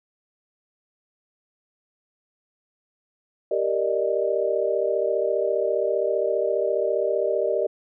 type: chord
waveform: sine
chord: Eb major seventh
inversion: first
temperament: equal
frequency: 392 / 466.2 / 587.3 / 622.3 Hz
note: G4 / Bb4 / D5 / Eb5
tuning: 0 / 0 / 0 / 0 cents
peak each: -26 dBFS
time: 3.51-7.67 s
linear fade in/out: 5 ms
effects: none